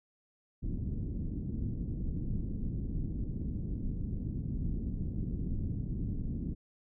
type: low-pass noise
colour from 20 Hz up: pink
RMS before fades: -35 dBFS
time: 0.62-6.55 s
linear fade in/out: 20 ms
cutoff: 270 Hz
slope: 24 dB/octave
effects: none